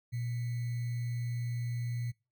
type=tone with sample-and-hold; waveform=sine; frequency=119.8 Hz; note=A#2; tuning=48 cents sharp; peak=-32 dBFS; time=0.12-2.12 s; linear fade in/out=20 ms; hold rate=2100 Hz; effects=noise-tail reverb RT60 0.3 s tail -25 dB re dry